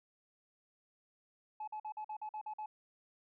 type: tone bursts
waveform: sine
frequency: 856 Hz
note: A5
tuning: 48 cents flat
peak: -38 dBFS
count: 9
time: 1.6-2.66 s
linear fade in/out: 5 ms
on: 76 ms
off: 47 ms
effects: tanh soft clip ceiling -37 dBFS